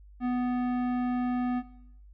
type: tone with tanh clipping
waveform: sine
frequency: 247.8 Hz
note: B3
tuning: 6 cents sharp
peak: -28 dBFS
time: 0.2-1.63 s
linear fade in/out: 50 ms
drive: 15 dB
effects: noise-tail reverb RT60 0.8 s tail -17 dB re dry + added 50 Hz sine -49 dBFS peak until 2.13 s